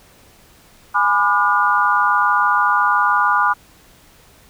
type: chord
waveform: sine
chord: G# diminished seventh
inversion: none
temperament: just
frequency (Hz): 830.6 / 996.7 / 1196.1 / 1435.3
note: G#5 / B5 / D6 / F6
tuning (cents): 0 / +16 / +31 / +47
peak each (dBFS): -21 / -18 / -17 / -18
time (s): 0.94-3.54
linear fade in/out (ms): 20
effects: pink hiss -49 dBFS RMS until 4.49 s